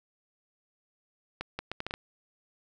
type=accelerating click train; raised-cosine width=0.3 ms; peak=-18 dBFS; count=7; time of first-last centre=1.41-1.939 s; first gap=180 ms; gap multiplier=0.7; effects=none